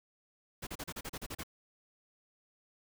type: noise bursts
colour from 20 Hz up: pink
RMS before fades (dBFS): -41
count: 10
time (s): 0.62-1.435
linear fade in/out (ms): 10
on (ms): 50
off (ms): 35
effects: none